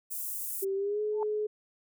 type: high-pass noise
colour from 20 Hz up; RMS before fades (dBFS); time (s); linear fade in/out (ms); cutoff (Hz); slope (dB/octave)
white; -36; 0.1-0.65; 20; 8400; 24
type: tone with pitch glide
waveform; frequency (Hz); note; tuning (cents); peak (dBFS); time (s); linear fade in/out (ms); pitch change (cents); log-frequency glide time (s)
sine; 388.7 to 423.9; G4 to G#4; -15 to +35; -28; 0.62-1.47; 10; +150; 0.75-1.01
type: tone with exponential growth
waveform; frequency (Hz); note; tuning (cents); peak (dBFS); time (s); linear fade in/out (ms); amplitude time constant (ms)
sine; 880; A5; 0; -29; 1.12-1.23; 1; 23
effects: none